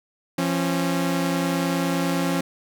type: tone pair together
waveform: sawtooth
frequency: 171.66 / 272.5 Hz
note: F3 / C#4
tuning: -30 / -29 cents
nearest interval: minor sixth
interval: 801 cents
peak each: -20 dBFS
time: 0.38-2.41 s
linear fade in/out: 5 ms
effects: none